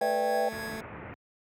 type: tone with pitch glide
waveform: 15% pulse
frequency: 218.9 to 221.2 Hz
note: A3 to A3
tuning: -9 to +9 cents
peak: -31 dBFS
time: 0.01-0.81 s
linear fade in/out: 5 ms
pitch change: +18 cents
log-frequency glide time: 0.22-0.3 s
type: chord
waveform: sine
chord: E minor seventh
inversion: second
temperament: just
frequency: 494.4 / 593.3 / 659.3 / 791.1 Hz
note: B4 / D5 / E5 / G5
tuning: +2 / +18 / 0 / +16 cents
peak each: -29 / -32 / -33 / -29 dBFS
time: 0.01-0.49 s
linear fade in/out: 5 ms
type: tone with tremolo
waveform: square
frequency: 1661.2 Hz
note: G#6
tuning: in tune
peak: -37 dBFS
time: 0.01-0.8 s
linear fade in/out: 5 ms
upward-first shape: triangle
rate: 3.6 Hz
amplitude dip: 60%
type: low-pass noise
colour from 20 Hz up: pink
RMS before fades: -41 dBFS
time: 0.52-1.14 s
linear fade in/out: 0 ms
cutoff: 2400 Hz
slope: 48 dB/octave
effects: high-pass 80 Hz 12 dB/octave